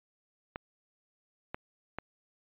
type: clicks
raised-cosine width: 0.5 ms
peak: -21 dBFS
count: 3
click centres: 0.559 / 1.545 / 1.986 s
effects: resampled to 8000 Hz